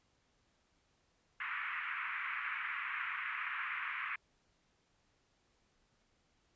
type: band-pass noise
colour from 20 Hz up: white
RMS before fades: -40 dBFS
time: 1.4-4.16 s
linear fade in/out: 5 ms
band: 1100 to 2400 Hz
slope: 48 dB/octave
effects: pink hiss -75 dBFS RMS until 6.55 s + resampled to 16000 Hz